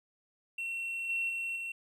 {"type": "tone with level steps", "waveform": "triangle", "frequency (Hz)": 2718, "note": "F7", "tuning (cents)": -48, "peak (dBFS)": [-32, -27, -31, -34], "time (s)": [0.58, 1.72], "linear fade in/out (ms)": 5, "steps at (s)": [1.09, 1.29, 1.56], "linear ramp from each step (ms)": 5, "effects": ["tanh soft clip ceiling -26 dBFS"]}